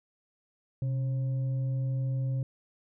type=tone with frequency modulation; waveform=sine; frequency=129.5 Hz; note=C3; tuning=17 cents flat; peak=-27 dBFS; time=0.82-2.43 s; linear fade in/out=2 ms; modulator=410 Hz; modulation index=0.2; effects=none